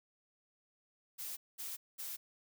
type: noise bursts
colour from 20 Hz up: blue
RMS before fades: -43 dBFS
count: 3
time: 1.18-2.17 s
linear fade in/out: 20 ms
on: 190 ms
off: 210 ms
effects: none